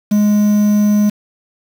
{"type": "tone with quantisation", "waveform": "triangle", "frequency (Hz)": 208.3, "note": "G#3", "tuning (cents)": 5, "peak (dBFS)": -7, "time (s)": [0.11, 1.1], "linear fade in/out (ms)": 10, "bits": 5, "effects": []}